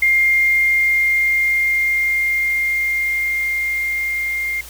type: tone with level ramp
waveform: sine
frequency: 2115 Hz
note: C7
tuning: 18 cents sharp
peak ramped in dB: -11 to -19 dBFS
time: 0.02-4.61 s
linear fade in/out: 5 ms
effects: added 60 Hz sine -40 dBFS peak until 4.69 s + white hiss -38 dBFS RMS until 4.69 s